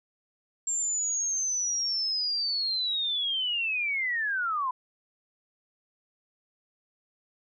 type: linear sweep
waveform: sine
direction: down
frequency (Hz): 7430 to 987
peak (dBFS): -26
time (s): 0.67-4.71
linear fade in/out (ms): 5
effects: none